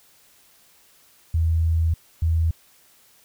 sine tone pair in turn, 81.7 / 81.7 Hz, E2 / E2, -15 / -15 cents, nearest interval unison, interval 0 cents, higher neither, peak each -17 dBFS, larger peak neither, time 1.34-1.94 / 2.22-2.51 s, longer first, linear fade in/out 5 ms, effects white hiss -56 dBFS RMS until 3.24 s

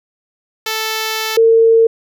5% pulse / sine tone pair in turn, 440 / 453.7 Hz, A4 / A#4, 0 / -47 cents, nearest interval minor second, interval 53 cents, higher second, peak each -6 dBFS, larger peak neither, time 0.66-1.37 / 1.37-1.87 s, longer first, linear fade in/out 5 ms, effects none

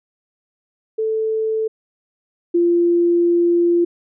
sine tone pair in turn, 440 / 344.9 Hz, A4 / F4, 0 / -22 cents, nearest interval major third, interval 422 cents, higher first, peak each -17 / -12 dBFS, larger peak second, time 0.98-1.68 / 2.54-3.85 s, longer second, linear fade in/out 10 ms, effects none

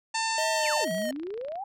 harmonic tone, 896 Hz, A5, 31 cents sharp, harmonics 1 / 2 / 3 / 4 / 5 / 6 / 7 / 8 / 9 / 10, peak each -29 / -34 / -35 / -42 / -34 / -42 / -40 / -38 / -43 / -46 dBFS, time 0.14-0.85 s, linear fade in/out 10 ms
square tone with vibrato, 622.3 Hz, D#5, in tune, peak -29 dBFS, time 0.38-1.11 s, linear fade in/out 2 ms, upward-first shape sine, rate 2.2 Hz, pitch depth 53 cents each way
sine exponential two-way sweep, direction down then up, 3322 to 170 to 828 Hz, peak -32 dBFS, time 0.63-1.64 s, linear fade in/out 5 ms, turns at 0.92 s
click train, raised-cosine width 0.3 ms, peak -32 dBFS, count 26, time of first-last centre 0.66-1.556 s, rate 27.9 Hz
effects none

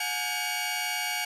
sawtooth tone cluster, 725 / 842 / 1607 / 2259 / 2852 Hz, F#5 / G#5 / G6 / C#7 / F7, -35 / +24 / +43 / +32 / +36 cents, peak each -33 / -33 / -35 / -28 / -32 dBFS, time 0-1.25 s, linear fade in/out 5 ms, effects resampled to 32000 Hz + 10-bit

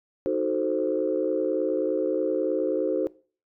sine chord, D# diminished seventh, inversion none, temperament equal, 311.1 / 370 / 440 / 523.3 Hz, D#4 / F#4 / A4 / C5, 0 / 0 / 0 / 0 cents, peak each -29 / -27 / -28 / -27 dBFS, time 0.26-3.07 s, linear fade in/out 0 ms, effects noise-tail reverb RT60 0.4 s tail -21 dB re dry + tanh soft clip ceiling -13 dBFS

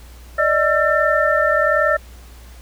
sine tone cluster, 586 / 627 / 1346 / 1793 Hz, D5 / D#5 / E6 / A6, -4 / +13 / +36 / +32 cents, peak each -19 dBFS, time 0.38-1.97 s, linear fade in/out 10 ms, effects added 60 Hz sine -38 dBFS peak until 2.61 s + pink hiss -47 dBFS RMS until 2.61 s

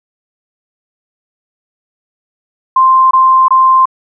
sine tone bursts, 1046.5 Hz, C6, in tune, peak -4 dBFS, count 3, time 2.76-3.856 s, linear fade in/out 5 ms, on 350 ms, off 23 ms, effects none

